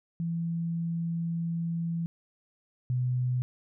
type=tone pair in turn; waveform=sine; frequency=167.5 / 125.48 Hz; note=E3 / B2; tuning=+28 / +28 cents; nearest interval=perfect fourth; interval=500 cents; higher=first; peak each=-28 / -25 dBFS; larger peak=second; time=0.2-2.06 / 2.9-3.42 s; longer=first; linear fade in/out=0 ms; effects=none